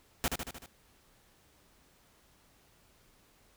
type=noise with echo; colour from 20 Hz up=pink; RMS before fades=-30 dBFS; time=0.24-0.28 s; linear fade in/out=0 ms; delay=76 ms; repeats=5; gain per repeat=-4 dB; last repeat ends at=0.66 s; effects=pink hiss -65 dBFS RMS until 3.56 s